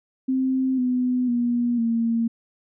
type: tone with pitch steps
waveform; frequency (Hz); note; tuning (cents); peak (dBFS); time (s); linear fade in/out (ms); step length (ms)
sine; 261.6 / 250.7 / 240.2 / 230.1; C4 / B3 / B3 / A#3; 0 / +26 / -48 / -22; -19; 0.28-2.28; 10; 500
effects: none